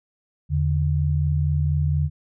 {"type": "tone pair together", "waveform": "sine", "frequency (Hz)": [82.16, 146.4], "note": ["E2", "D3"], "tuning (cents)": [-5, -5], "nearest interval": "minor seventh", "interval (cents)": 1000, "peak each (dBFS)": -21, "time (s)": [0.49, 2.1], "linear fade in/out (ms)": 50, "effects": []}